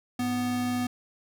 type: tone pair together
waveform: square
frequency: 103.83 / 247 Hz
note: G#2 / B3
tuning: 0 / 0 cents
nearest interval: octave + minor third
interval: 1500 cents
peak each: -39 / -27 dBFS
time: 0.19-0.87 s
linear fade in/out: 5 ms
effects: none